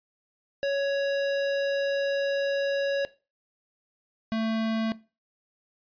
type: tone pair in turn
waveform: square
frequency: 557 / 222.8 Hz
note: C#5 / A3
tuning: +8 / +22 cents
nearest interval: octave + major third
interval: 1586 cents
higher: first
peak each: -25 / -26 dBFS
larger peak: first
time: 0.63-3.05 / 4.32-4.92 s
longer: first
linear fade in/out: 0 ms
effects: noise-tail reverb RT60 0.3 s tail -18 dB re dry + resampled to 11025 Hz